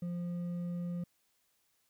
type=tone with hard clipping; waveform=sine; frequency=174.61 Hz; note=F3; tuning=in tune; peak=-36 dBFS; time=0.02-1.04 s; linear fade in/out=5 ms; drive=4 dB; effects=white hiss -75 dBFS RMS until 1.89 s